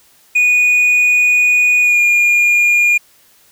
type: tone with pitch glide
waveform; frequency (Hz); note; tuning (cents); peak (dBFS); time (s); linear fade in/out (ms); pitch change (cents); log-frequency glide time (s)
triangle; 2465 to 2423; D#7 to D#7; -17 to -47; -7; 0.35-2.98; 10; -30; 1.82-2
effects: white hiss -50 dBFS RMS until 3.51 s